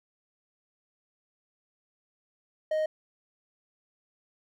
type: tone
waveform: triangle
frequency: 622.3 Hz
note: D#5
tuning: in tune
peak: -23 dBFS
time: 2.71-2.86 s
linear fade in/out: 5 ms
effects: none